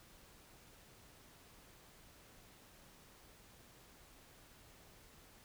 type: silence
effects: pink hiss -62 dBFS RMS until 5.44 s

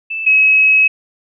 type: tone pair in turn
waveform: sine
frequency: 2637 / 2562 Hz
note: E7 / E7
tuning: 0 / -50 cents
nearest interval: unison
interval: 50 cents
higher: first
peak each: -19 / -7 dBFS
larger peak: second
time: 0.1-0.26 / 0.26-0.88 s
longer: second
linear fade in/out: 10 ms
effects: none

